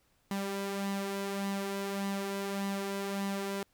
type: tone with flanger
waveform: sawtooth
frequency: 197.6 Hz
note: G3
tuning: 14 cents sharp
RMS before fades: -35 dBFS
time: 0.31-3.63 s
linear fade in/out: 2 ms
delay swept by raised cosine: 1 to 3.1 ms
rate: 1.7 Hz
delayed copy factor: +0.5
effects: pink hiss -71 dBFS RMS until 3.73 s